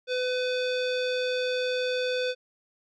square tone with low-pass filter, 503 Hz, B4, 32 cents sharp, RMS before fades -28 dBFS, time 0.07-2.35 s, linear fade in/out 50 ms, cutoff 4000 Hz, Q 2.8, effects none

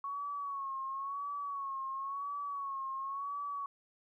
sine tone with vibrato, 1108.7 Hz, C#6, in tune, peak -36 dBFS, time 0.04-3.66 s, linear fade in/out 2 ms, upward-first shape sine, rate 0.96 Hz, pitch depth 60 cents each way, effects 13-bit

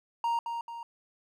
triangle tone with echo, 933 Hz, A#5, 1 cent sharp, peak -24 dBFS, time 0.24-0.39 s, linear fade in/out 2 ms, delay 220 ms, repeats 2, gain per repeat -6 dB, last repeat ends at 0.83 s, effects none

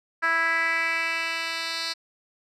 10% pulse tone with band-pass filter sweep, 329.6 Hz, E4, in tune, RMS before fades -26 dBFS, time 0.22-1.94 s, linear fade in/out 20 ms, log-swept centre 1600 to 4100 Hz, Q 3.2, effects none

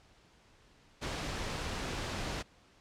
pink noise, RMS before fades -37 dBFS, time 1.01-2.43 s, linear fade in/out 20 ms, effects pink hiss -63 dBFS RMS until 2.8 s + low-pass 6000 Hz 12 dB/octave

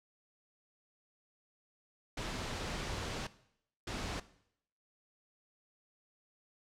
pink noise bursts at uneven times, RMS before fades -39 dBFS, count 2, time 2.17-3.27 / 3.87-4.2 s, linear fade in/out 5 ms, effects noise-tail reverb RT60 0.7 s tail -17 dB re dry + low-pass 6000 Hz 12 dB/octave

